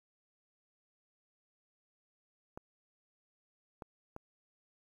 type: clicks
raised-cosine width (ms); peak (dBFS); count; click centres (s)
1; -30; 3; 2.575 / 3.822 / 4.164
effects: 10-bit